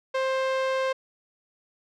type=tone with low-pass filter; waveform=sawtooth; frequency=527 Hz; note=C5; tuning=12 cents sharp; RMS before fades=-26 dBFS; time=0.14-0.93 s; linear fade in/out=10 ms; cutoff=3700 Hz; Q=0.56; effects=none